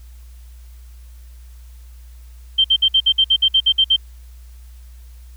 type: tone bursts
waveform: sine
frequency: 3136 Hz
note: G7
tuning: in tune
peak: -10 dBFS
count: 12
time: 2.58-3.964 s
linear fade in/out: 10 ms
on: 64 ms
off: 56 ms
effects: added 60 Hz sine -37 dBFS peak until 5.36 s + white hiss -55 dBFS RMS until 5.36 s